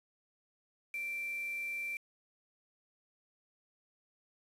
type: tone with quantisation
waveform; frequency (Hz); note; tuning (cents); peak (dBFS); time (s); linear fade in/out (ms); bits
sine; 2349; D7; 0; -36; 0.94-1.97; 2; 8
effects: resampled to 32000 Hz